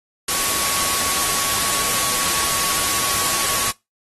sine tone in noise, 1118 Hz, C#6, 14 cents sharp, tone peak -29 dBFS, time 0.28-3.71 s, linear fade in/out 5 ms, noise white, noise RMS -20 dBFS, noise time 0.28-3.71 s, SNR -12 dB, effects noise-tail reverb RT60 0.2 s tail -21 dB re dry + AAC 32 kbps

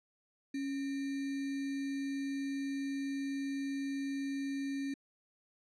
sine tone with sample-and-hold, 276.1 Hz, C#4, 7 cents flat, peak -34 dBFS, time 0.54-4.94 s, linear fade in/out 5 ms, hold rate 2100 Hz, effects low-pass 7000 Hz 12 dB/octave

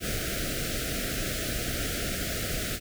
pink band-stop noise, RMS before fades -31 dBFS, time 0-2.8 s, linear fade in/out 50 ms, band 710 to 1300 Hz, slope 96 dB/octave, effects none

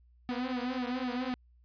sawtooth tone with flanger, 251 Hz, B3, 28 cents sharp, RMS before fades -34 dBFS, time 0.29-1.34 s, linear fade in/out 0 ms, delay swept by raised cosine 1.9 to 6.2 ms, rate 3.9 Hz, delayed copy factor -1, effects added 60 Hz sine -59 dBFS peak until 1.64 s + resampled to 11025 Hz

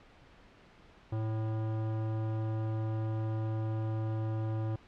sine tone with hard clipping, 110 Hz, A2, in tune, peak -33 dBFS, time 1.12-4.76 s, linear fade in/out 5 ms, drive 16 dB, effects pink hiss -58 dBFS RMS until 4.87 s + low-pass 3000 Hz 12 dB/octave

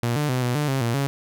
sawtooth tone with pitch steps, 118.8 / 148.6 / 127.2 / 122.9 / 148.5 / 134.4 / 117.3 / 139 Hz, A#2 / D3 / C3 / B2 / D3 / C3 / A#2 / C#3, +33 / +21 / -48 / -8 / +20 / +47 / +11 / +5 cents, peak -17 dBFS, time 0.03-1.07 s, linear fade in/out 0 ms, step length 130 ms, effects none

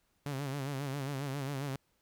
sawtooth tone with vibrato, 138.59 Hz, C#3, in tune, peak -31 dBFS, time 0.26-1.76 s, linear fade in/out 0 ms, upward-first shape sine, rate 7.4 Hz, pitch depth 88 cents each way, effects pink hiss -75 dBFS RMS until 2.01 s

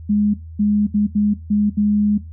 sine tone bursts at uneven times, 207.7 Hz, G#3, in tune, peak -13 dBFS, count 6, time 0.09-0.34 / 0.59-0.87 / 0.94-1.07 / 1.15-1.34 / 1.5-1.7 / 1.77-2.18 s, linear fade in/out 10 ms, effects noise-tail reverb RT60 0.2 s tail -17 dB re dry + added 81 Hz sine -32 dBFS peak until 2.32 s

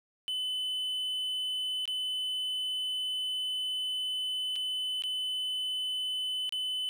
triangle tone with dropouts, 3019 Hz, F#7, 34 cents sharp, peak -29 dBFS, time 0.28-6.89 s, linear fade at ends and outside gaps 0 ms, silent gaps 1.855-1.877 / 4.557-4.561 / 5.022-5.037 / 6.493-6.524 s, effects none

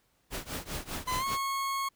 pink noise with tremolo, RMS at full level -34 dBFS, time 0.3-1.38 s, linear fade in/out 50 ms, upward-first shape triangle, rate 5 Hz, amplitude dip 95%
40% pulse tone with pitch glide, 1015 to 1094.2 Hz, B5 to C#6, +47 to -23 cents, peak -29 dBFS, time 1.07-1.89 s, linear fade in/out 10 ms, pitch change +130 cents, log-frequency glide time 1.18-1.25 s
effects pink hiss -71 dBFS RMS until 1.95 s

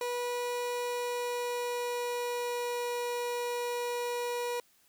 30% pulse tone with pitch glide, 487.1 to 483.5 Hz, B4 to B4, -24 to -37 cents, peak -29 dBFS, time 0.01-4.6 s, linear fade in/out 2 ms, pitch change -13 cents, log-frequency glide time 0.76-2.95 s, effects white hiss -66 dBFS RMS until 4.88 s

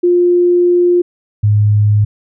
sine tone pair in turn, 352.7 / 104.65 Hz, F4 / G#2, +17 / +14 cents, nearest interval octave + major sixth, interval 2103 cents, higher first, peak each -7 dBFS, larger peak neither, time 0.03-1.02 / 1.43-2.05 s, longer first, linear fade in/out 10 ms, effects none

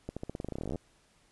accelerating click train, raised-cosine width 2 ms, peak -23 dBFS, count 21, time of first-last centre 0.09-0.758 s, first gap 76 ms, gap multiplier 0.9, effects pink hiss -66 dBFS RMS until 1.31 s + resampled to 24000 Hz

